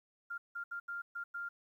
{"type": "tone bursts at uneven times", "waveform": "sine", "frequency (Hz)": 1396.9, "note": "F6", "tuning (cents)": 0, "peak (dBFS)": -38, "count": 6, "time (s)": [[0.3, 0.38], [0.55, 0.64], [0.71, 0.8], [0.88, 1.02], [1.15, 1.24], [1.34, 1.49]], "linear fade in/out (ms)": 10, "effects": ["12-bit"]}